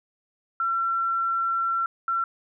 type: tone pair in turn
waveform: sine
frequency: 1355 / 1355 Hz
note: E6 / E6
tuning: +47 / +47 cents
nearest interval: unison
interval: 0 cents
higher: neither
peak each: -22 dBFS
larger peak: neither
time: 0.6-1.86 / 2.08-2.24 s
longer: first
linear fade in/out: 2 ms
effects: none